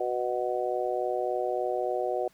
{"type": "harmonic tone", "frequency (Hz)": 123.47, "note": "B2", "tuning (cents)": 0, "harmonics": [3, 4, 5, 6], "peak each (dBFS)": [-32, -32, -32, -32], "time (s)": [0, 2.28], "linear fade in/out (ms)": 5, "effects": ["pink hiss -63 dBFS RMS until 2.33 s"]}